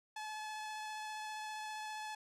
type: tone with vibrato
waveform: sawtooth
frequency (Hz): 859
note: A5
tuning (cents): -42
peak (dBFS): -38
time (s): 0.16-2.15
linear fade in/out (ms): 5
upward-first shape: sine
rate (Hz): 15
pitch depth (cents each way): 10
effects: low-pass 9000 Hz 12 dB/octave